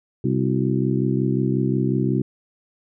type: harmonic tone with a mistuned harmonic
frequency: 65.41 Hz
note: C2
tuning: in tune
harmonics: 2 / 3 / 4 / 5 / 6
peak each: -22 / -24 / -25 / -26 / -27 dBFS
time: 0.24-2.22 s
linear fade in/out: 5 ms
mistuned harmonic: 6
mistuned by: -88 cents
effects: none